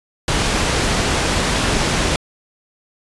pink low-pass noise, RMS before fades -18 dBFS, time 0.28-2.16 s, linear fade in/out 2 ms, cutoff 7700 Hz, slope 12 dB/octave, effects resampled to 24000 Hz

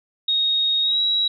sine tone with pitch glide, 3740 to 3872 Hz, A#7 to B7, +5 to -35 cents, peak -17 dBFS, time 0.28-1.28 s, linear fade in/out 5 ms, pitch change +60 cents, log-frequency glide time 0.81-0.99 s, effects none

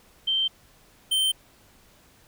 sine / square tone pair in turn, 3128 / 3112 Hz, G7 / G7, -4 / -13 cents, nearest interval unison, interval 9 cents, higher first, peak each -21 dBFS, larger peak neither, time 0.27-0.48 / 1.11-1.32 s, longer neither, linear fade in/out 10 ms, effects pink hiss -57 dBFS RMS until 2.27 s

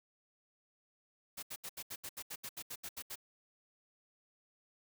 white noise bursts, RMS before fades -44 dBFS, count 14, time 1.37-3.157 s, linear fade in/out 10 ms, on 58 ms, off 75 ms, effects none

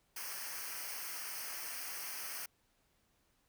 white noise with comb filter, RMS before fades -43 dBFS, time 0.16-2.46 s, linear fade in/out 5 ms, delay 0.27 ms, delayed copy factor -0.8, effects pink hiss -75 dBFS RMS until 3.48 s

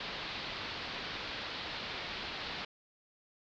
white low-pass noise, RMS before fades -41 dBFS, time 0-2.65 s, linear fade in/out 5 ms, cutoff 4500 Hz, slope 48 dB/octave, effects none

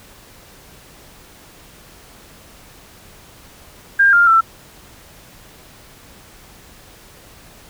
sine tone with pitch steps, 1603 / 1400 / 1336 Hz, G6 / F6 / E6, +38 / +4 / +23 cents, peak -8 dBFS, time 3.99-4.41 s, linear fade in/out 10 ms, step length 140 ms, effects pink hiss -44 dBFS RMS until 7.69 s

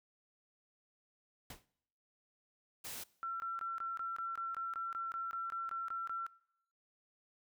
pink noise with exponential decay, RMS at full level -44 dBFS, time 1.5-1.66 s, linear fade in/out 5 ms, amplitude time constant 34 ms
white noise, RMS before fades -45 dBFS, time 2.84-3.04 s, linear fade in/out 10 ms
sine tone bursts, 1352 Hz, E6, 43 cents sharp, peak -37 dBFS, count 16, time 3.23-6.265 s, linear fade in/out 0 ms, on 170 ms, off 21 ms
effects noise-tail reverb RT60 0.8 s tail -23 dB re dry

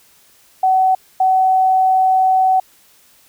sine tone pair in turn, 754 / 754 Hz, F#5 / F#5, +32 / +32 cents, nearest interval unison, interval 0 cents, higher neither, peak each -10 dBFS, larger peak neither, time 0.63-0.95 / 1.2-2.6 s, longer second, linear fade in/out 5 ms, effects white hiss -51 dBFS RMS until 3.28 s

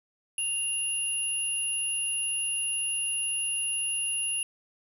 sine tone pair together, 2794 / 10506 Hz, F7 / E9, 0 / -7 cents, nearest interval octave + major seventh, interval 2293 cents, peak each -31 / -28 dBFS, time 0.38-4.43 s, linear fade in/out 2 ms, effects tanh soft clip ceiling -19 dBFS + 9-bit

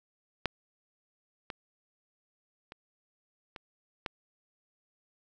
clicks, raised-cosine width 0.3 ms, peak -12 / -21 / -28 / -26 / -17 dBFS, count 5, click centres 0.457 / 1.502 / 2.721 / 3.562 / 4.062 s, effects none

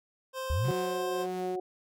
25% pulse tone with pitch glide, 523.3 to 526.3 Hz, C5 to C5, 0 to +10 cents, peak -30 dBFS, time 0.33-1.27 s, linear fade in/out 50 ms, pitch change +10 cents, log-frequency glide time 0.57-0.97 s
sine linear sweep, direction up, 65.8 to 147 Hz, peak -26 dBFS, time 0.5-0.71 s, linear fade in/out 0 ms
sawtooth tone with tremolo, 182.5 Hz, F#3, 24 cents flat, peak -33 dBFS, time 0.64-1.56 s, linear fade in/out 5 ms, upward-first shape triangle, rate 1.7 Hz, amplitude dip 85%
harmonic tone, 183.7 Hz, F#3, 12 cents flat, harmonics 2 / 3 / 4, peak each -32 / -45 / -37 dBFS, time 0.68-1.6 s, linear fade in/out 5 ms
effects none

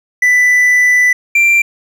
triangle tone pair in turn, 1986 / 2362 Hz, B6 / D7, +9 / +9 cents, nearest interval minor third, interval 300 cents, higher second, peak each -5 dBFS, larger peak neither, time 0.22-1.13 / 1.35-1.62 s, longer first, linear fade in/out 5 ms, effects none

